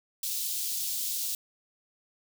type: high-pass noise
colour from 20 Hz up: white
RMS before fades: -32 dBFS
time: 0.23-1.35 s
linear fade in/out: 2 ms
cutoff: 3500 Hz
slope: 24 dB/octave
effects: none